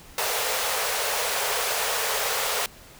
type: high-pass noise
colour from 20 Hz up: pink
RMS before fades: -26 dBFS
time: 0.18-2.66 s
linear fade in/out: 2 ms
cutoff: 420 Hz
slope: 96 dB/octave
effects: pink hiss -48 dBFS RMS until 2.99 s